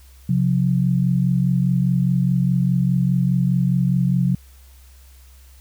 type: tone pair together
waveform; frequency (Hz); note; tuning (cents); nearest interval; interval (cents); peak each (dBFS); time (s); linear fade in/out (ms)
sine; 134.02 / 178.9; C3 / F3; +42 / +42; perfect fourth; 500; -18; 0.29-4.35; 5
effects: added 65 Hz sine -44 dBFS peak until 5.6 s + white hiss -54 dBFS RMS until 5.6 s